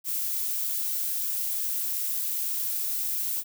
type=noise; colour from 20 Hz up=violet; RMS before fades=-29 dBFS; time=0.04-3.44 s; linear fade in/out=50 ms; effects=none